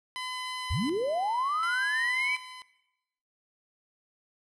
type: tone with tremolo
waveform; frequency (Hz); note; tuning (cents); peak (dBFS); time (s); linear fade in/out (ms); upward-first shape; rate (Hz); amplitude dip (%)
15% pulse; 1013; B5; +44; -27; 0.16-2.62; 0; square; 0.68; 65
type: linear sweep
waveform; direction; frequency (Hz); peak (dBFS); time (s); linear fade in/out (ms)
sine; up; 51 to 2330; -26; 0.7-2.36; 10
effects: noise-tail reverb RT60 0.9 s tail -18 dB re dry + low-pass 9000 Hz 12 dB/octave